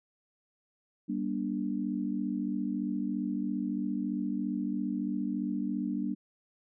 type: chord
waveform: sine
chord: G minor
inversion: none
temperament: equal with one note detuned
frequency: 196 / 239.1 / 293.7 Hz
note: G3 / Bb3 / D4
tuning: 0 / +44 / 0 cents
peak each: -34 dBFS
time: 1.08-6.15 s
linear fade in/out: 20 ms
effects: none